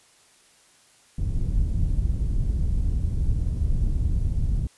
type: low-pass noise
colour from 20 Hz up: pink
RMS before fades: -23 dBFS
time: 1.18-4.67 s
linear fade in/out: 5 ms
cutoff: 100 Hz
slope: 12 dB/octave
effects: white hiss -57 dBFS RMS until 4.77 s + resampled to 24000 Hz